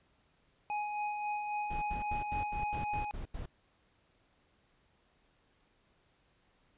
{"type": "tone with tremolo", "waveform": "square", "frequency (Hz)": 835, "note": "G#5", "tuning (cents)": 9, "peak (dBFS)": -33, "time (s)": [0.7, 3.11], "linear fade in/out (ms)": 0, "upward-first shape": "sine", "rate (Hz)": 3.7, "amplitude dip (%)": 35}
{"type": "noise bursts", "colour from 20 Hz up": "brown", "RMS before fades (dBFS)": -40, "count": 9, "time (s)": [1.7, 3.46], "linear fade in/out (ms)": 5, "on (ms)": 120, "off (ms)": 85}
{"effects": ["pink hiss -71 dBFS RMS until 6.77 s", "resampled to 8000 Hz"]}